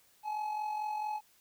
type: tone with amplitude modulation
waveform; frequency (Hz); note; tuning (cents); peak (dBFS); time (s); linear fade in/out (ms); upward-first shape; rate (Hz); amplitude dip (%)
triangle; 850; G#5; +40; -29; 0.23-1.21; 50; sine; 44.5; 50
effects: white hiss -66 dBFS RMS until 1.4 s